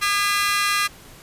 30% pulse tone cluster, 1213 / 1644 / 2008 / 2731 / 4184 Hz, D#6 / G#6 / B6 / F7 / C8, -44 / -18 / +28 / -39 / -1 cents, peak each -19 / -23 / -23 / -26 / -28 dBFS, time 0.01-0.88 s, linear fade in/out 20 ms, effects pink hiss -45 dBFS RMS until 1.22 s + resampled to 32000 Hz

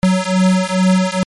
square beating tone pair, 185 / 187.3 Hz, F#3 / F#3, 0 / +21 cents, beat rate 2.3 Hz, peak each -15 dBFS, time 0.03-1.23 s, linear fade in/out 0 ms, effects MP3 48 kbps

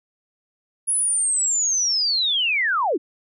sine linear sweep, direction down, 10500 to 249.2 Hz, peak -18 dBFS, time 0.87-2.98 s, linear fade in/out 20 ms, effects none

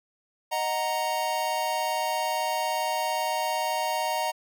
square chord, D# minor, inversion none, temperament equal, 622.3 / 740 / 932.3 Hz, D#5 / F#5 / A#5, 0 / 0 / 0 cents, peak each -32 / -32 / -29 dBFS, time 0.51-4.32 s, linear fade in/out 20 ms, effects none

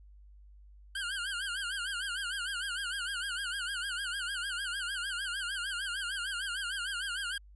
25% pulse tone with vibrato, 1510 Hz, F#6, 35 cents sharp, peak -30 dBFS, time 0.95-7.38 s, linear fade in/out 5 ms, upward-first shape sine, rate 6.6 Hz, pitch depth 140 cents each way, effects added 50 Hz sine -52 dBFS peak until 7.55 s + resampled to 24000 Hz

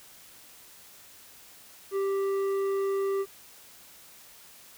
triangle tone with tanh clipping, 392 Hz, G4, in tune, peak -27 dBFS, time 1.91-3.26 s, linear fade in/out 50 ms, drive 13 dB, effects white hiss -52 dBFS RMS until 4.77 s

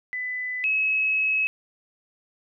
sine tone pair in turn, 2000 / 2571 Hz, B6 / E7, +21 / -44 cents, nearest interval major third, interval 435 cents, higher second, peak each -27 / -20 dBFS, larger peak second, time 0.13-0.64 / 0.64-1.47 s, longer second, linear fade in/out 0 ms, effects none

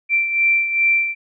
sine beating tone pair, 2349 / 2351.5 Hz, D7 / D7, 0 / +2 cents, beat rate 2.5 Hz, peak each -15 / -22 dBFS, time 0.09-1.15 s, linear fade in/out 50 ms, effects none

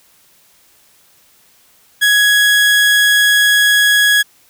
30% pulse tone, 1668 Hz, G#6, 7 cents sharp, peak -6 dBFS, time 2.01-4.23 s, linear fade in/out 20 ms, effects white hiss -51 dBFS RMS until 4.49 s

